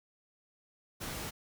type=noise; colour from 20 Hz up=pink; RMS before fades=-40 dBFS; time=1-1.31 s; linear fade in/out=20 ms; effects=none